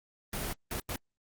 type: noise bursts at uneven times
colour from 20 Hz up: pink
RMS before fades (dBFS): -35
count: 3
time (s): 0.33-0.53 / 0.71-0.8 / 0.89-0.96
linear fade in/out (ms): 2
effects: Opus 24 kbps